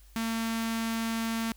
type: tone with notch filter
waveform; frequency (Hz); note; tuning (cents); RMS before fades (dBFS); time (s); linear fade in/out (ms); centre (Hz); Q
sawtooth; 226.6; A#3; -49; -31; 0.16-1.52; 0; 500; 0.79
effects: added 50 Hz sine -52 dBFS peak until 1.56 s + white hiss -62 dBFS RMS until 1.56 s